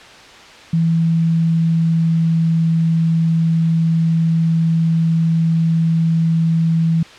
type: tone with pitch glide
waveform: sine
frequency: 164.81 to 163.86 Hz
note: E3 to E3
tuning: 0 to -10 cents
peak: -12 dBFS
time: 0.73-7.03 s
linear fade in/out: 5 ms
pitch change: -10 cents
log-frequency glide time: 0.91-2.56 s
effects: white hiss -39 dBFS RMS until 7.18 s + low-pass 4000 Hz 12 dB/octave